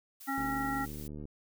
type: noise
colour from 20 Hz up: blue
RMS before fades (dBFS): -49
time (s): 0.2-1.08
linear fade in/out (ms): 10
type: harmonic tone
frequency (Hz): 272.6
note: C#4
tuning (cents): -29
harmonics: 1 / 3 / 5 / 7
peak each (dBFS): -35 / -36 / -37 / -39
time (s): 0.27-0.86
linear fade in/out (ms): 20
type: click train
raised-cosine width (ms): 3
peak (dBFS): -31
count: 66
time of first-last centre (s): 0.38-1.254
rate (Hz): 74.4
effects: none